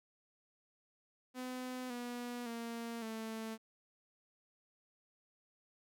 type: tone with pitch steps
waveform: sawtooth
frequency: 253.5 / 242.6 / 232.2 / 222.2 Hz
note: B3 / B3 / A#3 / A3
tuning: +45 / -31 / -7 / +17 cents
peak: -37 dBFS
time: 1.34-3.58 s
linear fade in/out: 50 ms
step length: 560 ms
effects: none